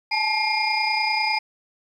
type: tone cluster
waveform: sine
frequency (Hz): 851 / 881 / 2122 / 2398 / 4960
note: G#5 / A5 / C7 / D7 / D#8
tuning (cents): +42 / +2 / +24 / +36 / -6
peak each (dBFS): -26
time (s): 0.11-1.39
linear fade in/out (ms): 10
effects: tanh soft clip ceiling -10 dBFS + 9-bit